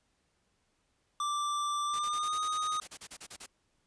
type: tone with pitch glide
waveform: square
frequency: 1174.7 to 1243.8 Hz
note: D6 to D#6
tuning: 0 to -1 cents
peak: -31 dBFS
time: 1.2-2.8 s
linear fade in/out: 2 ms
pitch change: +99 cents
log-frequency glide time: 1.86-2.38 s
type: noise bursts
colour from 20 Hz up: white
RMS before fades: -44 dBFS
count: 16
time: 1.93-3.464 s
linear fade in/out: 10 ms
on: 64 ms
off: 34 ms
effects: pink hiss -75 dBFS RMS until 3.86 s + resampled to 22050 Hz